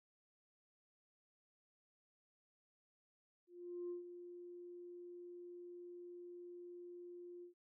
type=tone with ADSR envelope; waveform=sine; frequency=351.7 Hz; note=F4; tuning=12 cents sharp; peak=-40 dBFS; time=3.47-7.54 s; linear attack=430 ms; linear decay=130 ms; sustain=-10 dB; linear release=110 ms; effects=tanh soft clip ceiling -38 dBFS